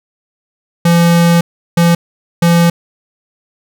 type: tone bursts at uneven times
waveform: square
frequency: 170.4 Hz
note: F3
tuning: 42 cents flat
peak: -7 dBFS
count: 3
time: 0.85-1.41 / 1.77-1.95 / 2.42-2.7 s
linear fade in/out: 5 ms
effects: none